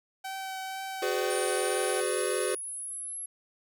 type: tone with vibrato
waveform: sawtooth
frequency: 766 Hz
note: G5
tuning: 40 cents flat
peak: -31 dBFS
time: 0.24-2.01 s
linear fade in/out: 10 ms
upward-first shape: triangle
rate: 2.1 Hz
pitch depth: 13 cents each way
type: chord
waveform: square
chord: G# half-diminished seventh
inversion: third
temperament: equal with one note detuned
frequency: 370 / 415.3 / 505.7 / 587.3 Hz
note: F#4 / G#4 / B4 / D5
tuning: 0 / 0 / +41 / 0 cents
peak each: -33 / -34 / -33 / -38 dBFS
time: 1.02-2.55 s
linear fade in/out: 5 ms
type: exponential sweep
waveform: sine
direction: up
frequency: 9210 to 11175 Hz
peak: -35 dBFS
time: 1.3-3.26 s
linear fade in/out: 5 ms
effects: none